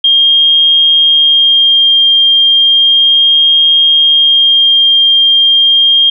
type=tone with vibrato; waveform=sine; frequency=3217 Hz; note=G7; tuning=44 cents sharp; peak=-4 dBFS; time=0.04-6.1 s; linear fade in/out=5 ms; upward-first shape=sine; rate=0.34 Hz; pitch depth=8 cents each way; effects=none